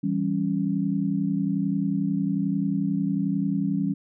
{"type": "chord", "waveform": "sine", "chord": "C# diminished", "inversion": "first", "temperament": "equal", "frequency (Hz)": [164.81, 196, 277.2], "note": ["E3", "G3", "C#4"], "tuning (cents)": [0, 0, 0], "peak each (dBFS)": [-28, -25, -27], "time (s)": [0.03, 3.94], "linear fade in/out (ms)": 10, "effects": []}